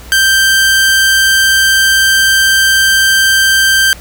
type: tone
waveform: sawtooth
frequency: 1568 Hz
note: G6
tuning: in tune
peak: -3 dBFS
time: 0.12-3.93 s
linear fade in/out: 0 ms
effects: added 60 Hz sine -32 dBFS peak until 4 s + pink hiss -35 dBFS RMS until 4 s